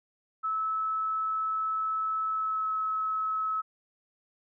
sine tone with pitch glide, 1302 to 1291.5 Hz, E6 to E6, -22 to -36 cents, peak -27 dBFS, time 0.43-3.62 s, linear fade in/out 20 ms, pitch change -14 cents, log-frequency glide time 2.31-2.72 s, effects none

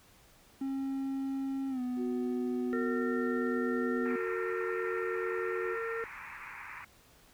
triangle tone with pitch glide, 270.2 to 249.2 Hz, C#4 to B3, -44 to +16 cents, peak -30 dBFS, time 0.61-4.16 s, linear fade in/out 5 ms, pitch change -140 cents, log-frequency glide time 1.69-1.81 s
sine tone, 367.3 Hz, F#4, 13 cents flat, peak -35 dBFS, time 1.96-5.77 s, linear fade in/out 50 ms
harmonic tone, 456.8 Hz, A#4, 35 cents flat, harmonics 1 / 3 / 4, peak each -35 / -40 / -41 dBFS, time 2.73-6.04 s, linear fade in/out 0 ms
white band-pass noise, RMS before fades -46 dBFS, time 4.05-6.85 s, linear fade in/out 10 ms, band 840 to 2500 Hz, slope 96 dB/octave
effects pink hiss -61 dBFS RMS until 7.33 s

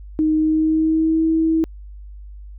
sine tone with pitch glide, 311.1 to 322.4 Hz, D#4 to E4, 0 to -38 cents, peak -14 dBFS, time 0.19-1.64 s, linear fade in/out 0 ms, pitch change +62 cents, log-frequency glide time 0.36-1.23 s, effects added 50 Hz sine -34 dBFS peak until 2.58 s

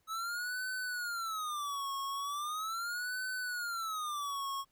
square tone with vibrato, 1287 Hz, E6, 42 cents flat, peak -36 dBFS, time 0.07-4.65 s, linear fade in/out 50 ms, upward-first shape sine, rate 0.39 Hz, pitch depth 280 cents each way, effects pink hiss -75 dBFS RMS until 4.71 s

